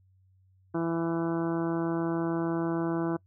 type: harmonic tone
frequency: 166.5 Hz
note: E3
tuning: 18 cents sharp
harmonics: 1 / 2 / 3 / 4 / 5 / 6 / 7 / 8 / 9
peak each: -33 / -28 / -40 / -38 / -42 / -42 / -44 / -45 / -45 dBFS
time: 0.74-3.17 s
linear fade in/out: 10 ms
effects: noise-tail reverb RT60 0.1 s tail -24 dB re dry + added 94 Hz sine -60 dBFS peak until 3.26 s